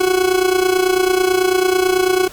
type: tone with amplitude modulation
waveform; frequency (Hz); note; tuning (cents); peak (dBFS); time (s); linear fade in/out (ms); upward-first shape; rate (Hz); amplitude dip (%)
40% pulse; 370; F#4; 0; -9; 0-2.28; 10; sine; 29.1; 70
effects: pink hiss -38 dBFS RMS until 2.32 s